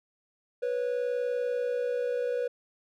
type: tone pair together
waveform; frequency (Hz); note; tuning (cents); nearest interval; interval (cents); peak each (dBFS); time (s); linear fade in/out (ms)
triangle; 489.6 / 550; B4 / C#5; -15 / -14; major second; 201; -26 / -32; 0.62-2.48; 10
effects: none